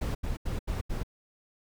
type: noise bursts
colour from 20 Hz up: brown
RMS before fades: -31 dBFS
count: 5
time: 0.01-1.034 s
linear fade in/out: 10 ms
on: 140 ms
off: 81 ms
effects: none

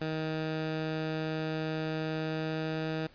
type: tone with pitch glide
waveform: 15% pulse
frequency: 157.5 to 158.41 Hz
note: D#3 to D#3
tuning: +21 to +31 cents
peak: -25 dBFS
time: 0.01-3.07 s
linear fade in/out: 5 ms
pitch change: +10 cents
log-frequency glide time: 2.02-2.92 s
effects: pink hiss -58 dBFS RMS until 3.14 s + resampled to 11025 Hz

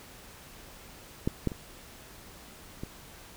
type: clicks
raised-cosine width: 3 ms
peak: -13 / -13 / -25 / -23 dBFS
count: 4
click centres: 1.275 / 1.473 / 1.518 / 2.835 s
effects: pink hiss -50 dBFS RMS until 3.36 s

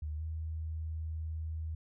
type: tone with pitch glide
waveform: sine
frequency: 76 to 79.55 Hz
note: D#2 to D#2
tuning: -40 to +39 cents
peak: -35 dBFS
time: 0.02-1.75 s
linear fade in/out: 5 ms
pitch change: +79 cents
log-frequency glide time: 0.17-0.22 s
effects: none

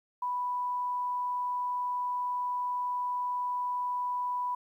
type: tone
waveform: sine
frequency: 987.8 Hz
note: B5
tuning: in tune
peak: -29 dBFS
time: 0.22-4.55 s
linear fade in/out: 5 ms
effects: 11-bit

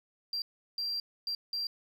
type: tone bursts at uneven times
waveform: sine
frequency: 4731 Hz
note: D8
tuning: 12 cents sharp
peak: -30 dBFS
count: 4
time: 0.33-0.42 / 0.78-1 / 1.27-1.35 / 1.53-1.67 s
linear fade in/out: 2 ms
effects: tanh soft clip ceiling -28 dBFS + 10-bit

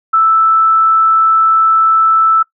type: tone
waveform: sine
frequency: 1318.5 Hz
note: E6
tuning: in tune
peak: -6 dBFS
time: 0.13-2.43 s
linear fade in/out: 10 ms
effects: noise-tail reverb RT60 0.1 s tail -20 dB re dry

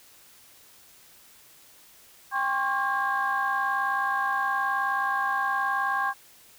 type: tone cluster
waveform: sine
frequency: 794 / 1065 / 1124 / 1615 Hz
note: G5 / C6 / C#6 / G#6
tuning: +22 / +30 / +24 / -49 cents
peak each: -29 / -28 / -31 / -27 dBFS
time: 2.31-6.14 s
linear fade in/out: 50 ms
effects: tanh soft clip ceiling -16 dBFS + white hiss -54 dBFS RMS until 6.58 s

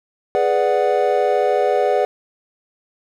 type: chord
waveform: triangle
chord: G# half-diminished seventh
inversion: none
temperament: equal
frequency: 415.3 / 493.9 / 587.3 / 740 Hz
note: G#4 / B4 / D5 / F#5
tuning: 0 / 0 / 0 / 0 cents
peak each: -18 dBFS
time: 0.35-2.05 s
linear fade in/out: 0 ms
effects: none

